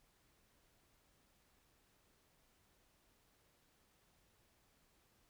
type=silence; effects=pink hiss -74 dBFS RMS until 5.29 s